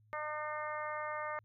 harmonic tone, 303 Hz, D#4, 46 cents flat, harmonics 2 / 3 / 4 / 5 / 6 / 7, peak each -42 / -44 / -41 / -49 / -46 / -48 dBFS, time 0.13-1.39 s, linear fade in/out 0 ms, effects added 107 Hz sine -64 dBFS peak until 1.44 s

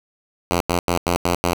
5% pulse tone bursts, 87.31 Hz, F2, in tune, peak -6 dBFS, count 6, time 0.51-1.533 s, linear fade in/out 0 ms, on 93 ms, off 93 ms, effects none

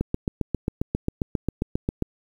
click train, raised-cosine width 3 ms, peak -10 dBFS, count 16, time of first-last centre 0.01-2.023 s, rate 7.45 Hz, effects 8-bit

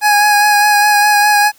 25% pulse tone with vibrato, 830.6 Hz, G#5, in tune, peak -4 dBFS, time 0.01-1.52 s, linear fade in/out 50 ms, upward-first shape sine, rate 4.9 Hz, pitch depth 19 cents each way, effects white hiss -48 dBFS RMS until 1.58 s

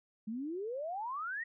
sine exponential sweep, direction up, 207.7 to 1932 Hz, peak -36 dBFS, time 0.27-1.44 s, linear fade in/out 10 ms, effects none

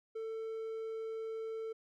triangle tone, 445.7 Hz, A4, 22 cents sharp, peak -36 dBFS, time 0.15-1.73 s, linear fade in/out 10 ms, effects none

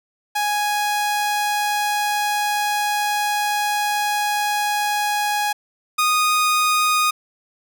sawtooth tone pair in turn, 830.6 / 1238 Hz, G#5 / D#6, 0 / -9 cents, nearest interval perfect fifth, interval 691 cents, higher second, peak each -15 / -12 dBFS, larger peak second, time 0.35-5.53 / 5.98-7.11 s, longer first, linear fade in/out 10 ms, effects none

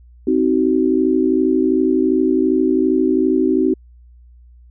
sine chord, C diminished, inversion none, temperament just, 261.6 / 314 / 376.7 Hz, C4 / Eb4 / Gb4, 0 / +16 / +31 cents, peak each -17 dBFS, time 0.27-3.74 s, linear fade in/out 5 ms, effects added 60 Hz sine -42 dBFS peak until 4.7 s

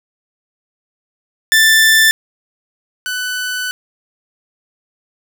sawtooth tone pair in turn, 1769 / 1496.7 Hz, A6 / F#6, +9 / +19 cents, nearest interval minor third, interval 290 cents, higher first, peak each -4 / -15 dBFS, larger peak first, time 1.52-2.11 / 3.06-3.71 s, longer second, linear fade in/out 0 ms, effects none

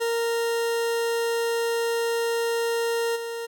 40% pulse tone with level steps, 464 Hz, A#4, 8 cents flat, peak -22 / -29 dBFS, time 0-3.47 s, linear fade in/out 20 ms, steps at 3.15 s, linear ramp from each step 20 ms, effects none

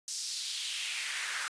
pink noise with high-pass filter sweep, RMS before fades -36 dBFS, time 0.08-1.48 s, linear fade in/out 0 ms, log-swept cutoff 5800 to 1400 Hz, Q 2.4, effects resampled to 22050 Hz

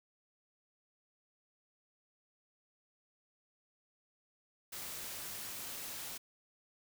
white noise, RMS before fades -44 dBFS, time 4.72-6.18 s, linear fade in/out 10 ms, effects none

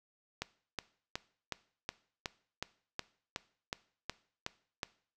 click train, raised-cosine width 0.2 ms, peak -18 dBFS, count 13, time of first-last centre 0.42-4.832 s, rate 2.72 Hz, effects noise-tail reverb RT60 0.5 s tail -19 dB re dry

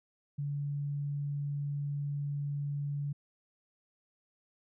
sine tone, 143.5 Hz, D3, 40 cents flat, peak -32 dBFS, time 0.38-3.13 s, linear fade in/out 10 ms, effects none

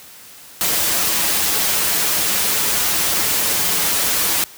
white noise with comb filter, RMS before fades -18 dBFS, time 0.61-4.44 s, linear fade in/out 0 ms, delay 7.8 ms, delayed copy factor -0.55, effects white hiss -41 dBFS RMS until 4.57 s + high-pass 60 Hz 12 dB/octave

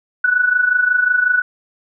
sine tone with amplitude modulation, 1480 Hz, F#6, in tune, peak -9 dBFS, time 0.24-1.42 s, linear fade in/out 5 ms, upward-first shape sine, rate 25.5 Hz, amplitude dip 70%, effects none

